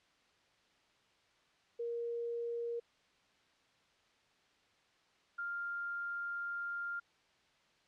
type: tone pair in turn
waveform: sine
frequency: 470 / 1397.9 Hz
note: A#4 / F6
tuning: +14 / +1 cents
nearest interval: octave + perfect fifth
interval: 1887 cents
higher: second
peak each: -36 / -37 dBFS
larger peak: first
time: 1.79-2.8 / 5.38-7 s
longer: second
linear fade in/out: 10 ms
effects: white hiss -70 dBFS RMS until 7.87 s + low-pass 4000 Hz 12 dB/octave